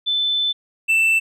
sine / triangle tone pair in turn, 3520 / 2662 Hz, A7 / E7, 0 / +16 cents, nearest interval perfect fourth, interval 484 cents, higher first, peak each -17 / -12 dBFS, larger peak second, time 0.06-0.53 / 0.88-1.2 s, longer first, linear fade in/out 20 ms, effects none

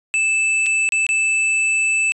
square tone with dropouts, 2632 Hz, E7, 3 cents flat, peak -16 dBFS, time 0.14-2.12 s, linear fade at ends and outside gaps 0 ms, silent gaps 0.661-0.665 / 0.89-0.922 / 1.066-1.09 s, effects resampled to 24000 Hz

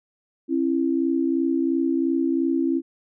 sine tone pair together, 270 / 332.9 Hz, C#4 / E4, -45 / +17 cents, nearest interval major third, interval 362 cents, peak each -22 dBFS, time 0.48-2.82 s, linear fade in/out 50 ms, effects none

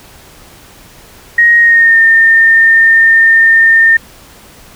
sine tone with pitch glide, 1878 to 1815.1 Hz, A#6 to A#6, +12 to -47 cents, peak -3 dBFS, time 1.38-3.97 s, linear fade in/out 5 ms, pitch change -59 cents, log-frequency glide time 1.58-2 s, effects pink hiss -38 dBFS RMS until 4.75 s

